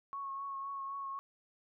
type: tone with vibrato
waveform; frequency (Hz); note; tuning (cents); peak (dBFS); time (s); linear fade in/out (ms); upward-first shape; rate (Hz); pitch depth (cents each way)
sine; 1100; C#6; -14; -38; 0.13-1.19; 0; triangle; 3.9; 25
effects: none